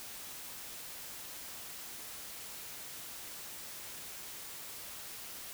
silence, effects white hiss -46 dBFS RMS until 5.53 s

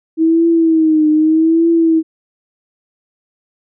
sine tone with vibrato, 320 Hz, D#4, 49 cents sharp, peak -8 dBFS, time 0.17-2.03 s, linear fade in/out 50 ms, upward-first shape triangle, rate 0.82 Hz, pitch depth 84 cents each way, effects none

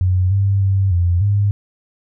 sine tone with pitch steps, 91.9 / 98.7 / 97 / 87.5 / 101.6 Hz, F#2 / G2 / G2 / F2 / G#2, -11 / +12 / -18 / +4 / -38 cents, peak -12 dBFS, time 0.01-1.51 s, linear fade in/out 0 ms, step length 300 ms, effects none

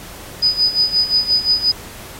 sine tone with tremolo, 4978 Hz, D#8, in tune, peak -10 dBFS, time 0.42-1.72 s, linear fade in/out 10 ms, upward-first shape sine, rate 5.7 Hz, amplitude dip 80%, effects pink hiss -36 dBFS RMS until 2.19 s + AAC 48 kbps

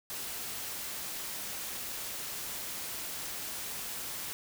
white noise, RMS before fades -39 dBFS, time 0.1-4.33 s, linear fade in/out 0 ms, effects none

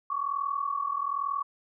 sine tone pair together, 1106.9 / 1148 Hz, C#6 / D6, -3 / -40 cents, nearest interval minor second, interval 63 cents, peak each -30 / -31 dBFS, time 0.1-1.43 s, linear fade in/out 5 ms, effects none

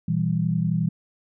sine chord, E minor, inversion second, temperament equal with one note detuned, 120.93 / 164.81 / 196 Hz, B2 / E3 / G3, -36 / 0 / 0 cents, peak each -27 / -22 / -27 dBFS, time 0.08-0.89 s, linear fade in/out 5 ms, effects none

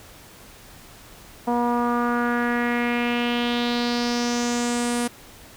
sawtooth tone with low-pass filter sweep, 240 Hz, B3, 49 cents flat, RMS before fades -23 dBFS, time 1.47-5.08 s, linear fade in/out 10 ms, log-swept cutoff 870 to 10000 Hz, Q 3.4, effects pink hiss -46 dBFS RMS until 5.56 s

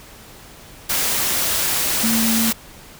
sine tone in noise, 225.9 Hz, A3, 46 cents sharp, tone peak -18 dBFS, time 2.03-2.51 s, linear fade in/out 10 ms, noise white, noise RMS -20 dBFS, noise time 0.89-2.53 s, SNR -1 dB, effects pink hiss -42 dBFS RMS until 2.99 s

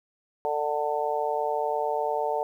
harmonic tone, 148.6 Hz, D3, 21 cents sharp, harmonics 3 / 4 / 5 / 6, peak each -30 / -30 / -30 / -30 dBFS, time 0.45-2.43 s, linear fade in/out 0 ms, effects 10-bit

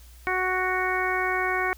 harmonic tone, 370 Hz, F#4, in tune, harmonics 1 / 2 / 3 / 4 / 5 / 6, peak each -30 / -30 / -30 / -30 / -30 / -30 dBFS, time 0.27-1.73 s, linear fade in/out 0 ms, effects added 60 Hz sine -46 dBFS peak until 1.77 s + white hiss -55 dBFS RMS until 1.77 s

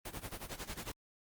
pink noise with tremolo, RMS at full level -41 dBFS, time 0.05-0.92 s, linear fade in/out 5 ms, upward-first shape sine, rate 11 Hz, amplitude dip 85%, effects Opus 32 kbps

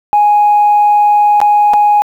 sine tone with dropouts, 830.6 Hz, G#5, in tune, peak -4 dBFS, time 0.13-2.02 s, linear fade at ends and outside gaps 0 ms, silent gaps 1.403-1.415 / 1.735-1.739 s, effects tanh soft clip ceiling -2 dBFS + 7-bit

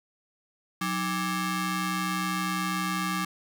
sawtooth ring-modulated tone, 493.9 Hz, B4, in tune, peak -20 dBFS, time 0.81-3.25 s, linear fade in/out 5 ms, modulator 677 Hz, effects none

